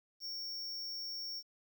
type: tone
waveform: square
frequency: 5490 Hz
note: F8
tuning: 31 cents flat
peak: -40 dBFS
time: 0.2-1.43 s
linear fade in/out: 50 ms
effects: 11-bit